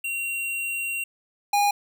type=tone pair in turn; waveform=square; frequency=2749 / 817.3 Hz; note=F7 / G#5; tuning=-28 / -28 cents; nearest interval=octave + major sixth; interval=2100 cents; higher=first; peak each=-27 / -19 dBFS; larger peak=second; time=0.04-1.04 / 1.53-1.71 s; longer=first; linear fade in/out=5 ms; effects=none